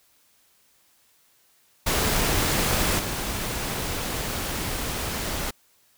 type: noise with level steps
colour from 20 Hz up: pink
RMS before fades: -23 / -29 dBFS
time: 1.86-5.51 s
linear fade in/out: 10 ms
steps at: 2.99 s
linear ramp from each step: 5 ms
effects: white hiss -62 dBFS RMS until 5.97 s